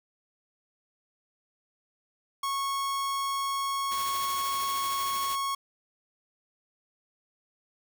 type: tone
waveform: 45% pulse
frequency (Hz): 1100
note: C#6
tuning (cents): -14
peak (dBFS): -28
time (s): 2.43-5.55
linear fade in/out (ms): 5
type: noise with tremolo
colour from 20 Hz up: white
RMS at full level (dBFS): -37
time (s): 3.91-5.36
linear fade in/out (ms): 10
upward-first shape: triangle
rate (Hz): 13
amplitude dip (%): 40
effects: none